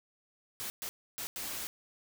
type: noise bursts at uneven times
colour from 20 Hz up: white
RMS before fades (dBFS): -39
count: 4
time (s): 0.6-0.7 / 0.82-0.89 / 1.18-1.27 / 1.36-1.67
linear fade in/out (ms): 0
effects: none